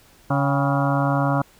harmonic tone with a mistuned harmonic, 140 Hz, C#3, 18 cents sharp, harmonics 1 / 2 / 4 / 5 / 6 / 7 / 8 / 9 / 10, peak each -21 / -24 / -27 / -28 / -29 / -29 / -30 / -31 / -31 dBFS, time 0.3-1.42 s, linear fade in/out 5 ms, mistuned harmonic 6, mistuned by -79 cents, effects pink hiss -53 dBFS RMS until 1.59 s

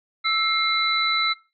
sine tone cluster, 1319 / 2120 / 3979 Hz, E6 / C7 / B7, +1 / +22 / +12 cents, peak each -24 dBFS, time 0.24-1.34 s, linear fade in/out 20 ms, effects noise-tail reverb RT60 0.3 s tail -19 dB re dry

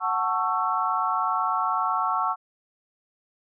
sine chord, F# minor seventh, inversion none, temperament just, 740 / 888 / 1110 / 1332 Hz, F#5 / A5 / C#6 / E6, 0 / +16 / +2 / +18 cents, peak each -29 / -29 / -26 / -27 dBFS, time 0-2.36 s, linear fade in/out 50 ms, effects none

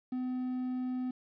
triangle tone with quantisation, 253.4 Hz, B3, 45 cents sharp, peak -30 dBFS, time 0.12-1.11 s, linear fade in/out 5 ms, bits 10, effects resampled to 11025 Hz

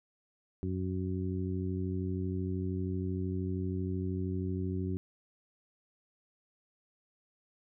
harmonic tone, 92.9 Hz, F#2, 7 cents sharp, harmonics 1 / 2 / 3 / 4, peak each -34 / -37 / -39 / -40 dBFS, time 0.63-4.97 s, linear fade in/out 0 ms, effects none

